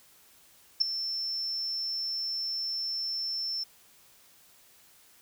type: tone with ADSR envelope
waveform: sine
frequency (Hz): 5360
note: E8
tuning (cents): +28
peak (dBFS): -17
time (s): 0.8-3.64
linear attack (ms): 16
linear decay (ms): 6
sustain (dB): -13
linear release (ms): 10
effects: white hiss -59 dBFS RMS until 5.21 s